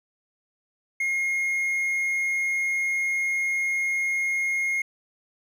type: tone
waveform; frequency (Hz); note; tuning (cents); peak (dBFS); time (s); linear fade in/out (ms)
triangle; 2145; C7; +42; -21; 1-4.82; 5
effects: none